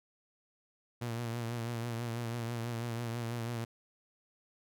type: tone with vibrato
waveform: sawtooth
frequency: 117.3 Hz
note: A#2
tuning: 11 cents sharp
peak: -31 dBFS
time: 1.01-3.65 s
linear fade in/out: 10 ms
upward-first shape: triangle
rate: 6.1 Hz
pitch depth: 58 cents each way
effects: none